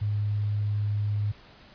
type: tone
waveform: sine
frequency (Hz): 103.83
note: G#2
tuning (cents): 0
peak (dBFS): -24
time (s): 0.01-1.32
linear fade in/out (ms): 10
effects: pink hiss -52 dBFS RMS until 1.74 s + resampled to 11025 Hz